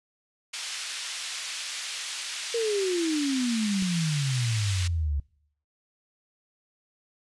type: band-pass noise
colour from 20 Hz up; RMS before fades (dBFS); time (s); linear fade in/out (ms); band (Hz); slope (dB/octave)
pink; -35; 0.53-4.88; 10; 2500 to 7600; 12
type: exponential sweep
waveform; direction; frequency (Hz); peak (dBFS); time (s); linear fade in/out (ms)
sine; down; 473.8 to 69.3; -24; 2.54-5.2; 5
type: click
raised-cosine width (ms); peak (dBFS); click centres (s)
3; -28; 3.824
effects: noise-tail reverb RT60 0.7 s tail -25 dB re dry + resampled to 24000 Hz